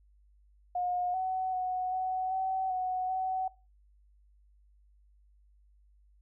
sine tone with pitch steps, 718 / 750 / 738 / 747 / 759 / 740 / 752 Hz, F5 / F#5 / F#5 / F#5 / F#5 / F#5 / F#5, +48 / +23 / -5 / +16 / +44 / 0 / +28 cents, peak -29 dBFS, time 0.75-3.48 s, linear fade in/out 5 ms, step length 390 ms, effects noise-tail reverb RT60 0.3 s tail -21 dB re dry + added 50 Hz sine -60 dBFS peak until 6.21 s

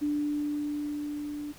sine tone with level ramp, 294.5 Hz, D4, 5 cents sharp, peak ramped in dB -25 to -34 dBFS, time 0.01-1.53 s, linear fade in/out 20 ms, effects pink hiss -52 dBFS RMS until 1.58 s

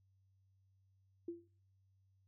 sine tone with exponential decay, 341.3 Hz, F4, 40 cents flat, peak -37 dBFS, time 1.28-1.48 s, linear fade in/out 5 ms, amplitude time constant 42 ms, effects noise-tail reverb RT60 0.5 s tail -21 dB re dry + added 96 Hz sine -70 dBFS peak until 2.27 s

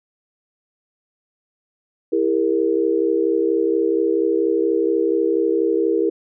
sine chord, E diminished, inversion none, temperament equal with one note detuned, 329.6 / 401.9 / 466.2 Hz, E4 / G4 / Bb4, 0 / +43 / 0 cents, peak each -20 dBFS, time 2.12-6.1 s, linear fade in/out 10 ms, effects none

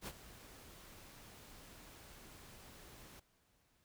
pink noise with ADSR envelope, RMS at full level -44 dBFS, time 0.01-3.2 s, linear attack 62 ms, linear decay 45 ms, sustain -13 dB, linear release 8 ms, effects pink hiss -75 dBFS RMS until 3.84 s

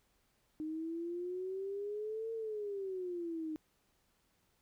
sine exponential two-way sweep, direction up then down, 307.4 to 455.8 to 307.4 Hz, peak -37 dBFS, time 0.6-3.56 s, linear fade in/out 0 ms, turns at 2.33 s, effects pink hiss -75 dBFS RMS until 4.61 s

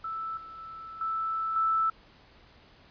sine tone with level steps, 1318.5 Hz, E6, in tune, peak -32 / -42 / -40 / -28 / -23 dBFS, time 0.04-1.9 s, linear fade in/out 5 ms, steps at 0.37 / 0.58 / 1.01 / 1.56 s, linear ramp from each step 2 ms, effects pink hiss -57 dBFS RMS until 2.9 s + resampled to 11025 Hz

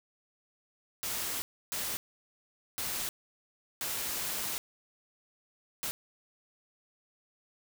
white noise bursts at uneven times, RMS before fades -35 dBFS, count 5, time 1.03-1.42 / 1.72-1.97 / 2.78-3.09 / 3.81-4.58 / 5.83-5.91 s, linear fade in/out 0 ms, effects none

